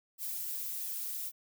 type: noise with flanger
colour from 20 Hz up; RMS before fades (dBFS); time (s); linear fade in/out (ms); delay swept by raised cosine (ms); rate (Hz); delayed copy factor
violet; -38; 0.18-1.32; 50; 1.3 to 5; 1.5; -0.75
effects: none